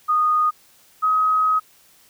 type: tone pair in turn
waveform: sine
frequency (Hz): 1235 / 1266.1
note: D#6 / D#6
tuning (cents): -13 / +30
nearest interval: unison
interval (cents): 43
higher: second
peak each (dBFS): -15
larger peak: neither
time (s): 0.08-0.51 / 1.02-1.6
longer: second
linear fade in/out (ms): 20
effects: white hiss -54 dBFS RMS until 2.09 s